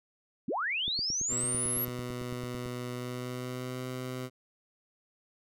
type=linear sweep; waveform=sine; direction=up; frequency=164.81 to 11840 Hz; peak=-29 dBFS; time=0.48-1.85 s; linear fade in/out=5 ms
type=click train; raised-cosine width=3 ms; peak=-29 dBFS; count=17; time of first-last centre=0.88-2.66 s; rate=8.99 Hz
type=tone with pitch glide; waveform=15% pulse; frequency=123.47 to 127.53 Hz; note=B2 to C3; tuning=0 to -44 cents; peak=-29 dBFS; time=1.28-4.3 s; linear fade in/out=50 ms; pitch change=+56 cents; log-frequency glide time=2.91-3.85 s
effects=none